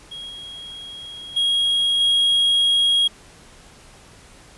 triangle tone with level steps, 3284 Hz, G#7, 20 cents flat, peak -30 / -32 / -15 / -13 dBFS, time 0.11-3.08 s, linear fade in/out 10 ms, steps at 0.29 / 1.36 / 2 s, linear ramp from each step 10 ms, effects pink hiss -47 dBFS RMS until 4.57 s + resampled to 24000 Hz

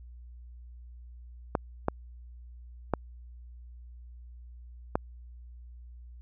clicks, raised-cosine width 1 ms, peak -11 dBFS, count 4, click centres 1.552 / 1.884 / 2.937 / 4.955 s, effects added 60 Hz sine -45 dBFS peak until 6.21 s

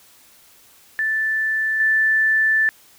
sine tone with level steps, 1760 Hz, A6, in tune, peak -18 / -14 dBFS, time 0.99-2.69 s, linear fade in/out 0 ms, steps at 1.8 s, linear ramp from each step 2 ms, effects white hiss -51 dBFS RMS until 2.98 s

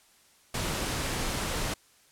pink noise, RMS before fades -31 dBFS, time 0.54-1.74 s, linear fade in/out 5 ms, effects white hiss -61 dBFS RMS until 2.11 s + low-pass 11000 Hz 12 dB/octave

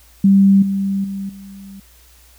sine tone with level steps, 196 Hz, G3, in tune, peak -7 / -16 / -22 / -33 dBFS, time 0.24-1.8 s, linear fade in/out 5 ms, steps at 0.62 / 1.04 / 1.29 s, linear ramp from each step 5 ms, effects added 60 Hz sine -48 dBFS peak until 2.38 s + white hiss -50 dBFS RMS until 2.38 s

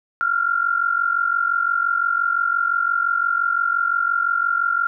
sine tone pair together, 1368 / 1413.8 Hz, F6 / F6, -36 / +21 cents, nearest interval minor second, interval 57 cents, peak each -20 dBFS, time 0.21-4.87 s, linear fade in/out 0 ms, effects none

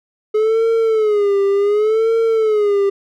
triangle tone with vibrato, 424.7 Hz, G#4, 39 cents sharp, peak -10 dBFS, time 0.34-2.9 s, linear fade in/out 10 ms, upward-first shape sine, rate 0.68 Hz, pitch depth 120 cents each way, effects none

